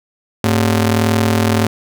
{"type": "ring-modulated tone", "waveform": "sawtooth", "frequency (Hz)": 162.7, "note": "E3", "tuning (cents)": -22, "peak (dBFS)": -5, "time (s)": [0.44, 1.67], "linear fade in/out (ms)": 2, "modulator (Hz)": 60.6, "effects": []}